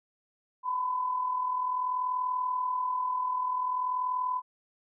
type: tone with amplitude modulation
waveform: sine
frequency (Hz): 1006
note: B5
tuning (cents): +32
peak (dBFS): -25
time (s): 0.63-4.42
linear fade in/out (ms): 50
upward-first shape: sine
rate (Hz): 40.5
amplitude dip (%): 50
effects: none